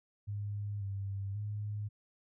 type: tone with pitch steps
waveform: sine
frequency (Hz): 102.6 / 98.6 / 104.4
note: G#2 / G2 / G#2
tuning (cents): -21 / +11 / +10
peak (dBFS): -35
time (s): 0.27-1.89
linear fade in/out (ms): 20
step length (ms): 540
effects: none